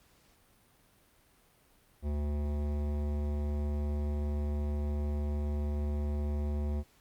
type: tone with hard clipping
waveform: sine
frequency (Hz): 73.4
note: D2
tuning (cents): 0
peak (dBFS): -32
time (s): 2.02-6.84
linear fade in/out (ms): 50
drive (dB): 16
effects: pink hiss -65 dBFS RMS until 7 s + Opus 48 kbps